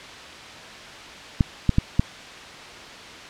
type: clicks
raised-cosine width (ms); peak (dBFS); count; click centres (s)
5; -4; 4; 1.408 / 1.693 / 1.784 / 1.995
effects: white hiss -39 dBFS RMS until 3.29 s + low-pass 4000 Hz 12 dB/octave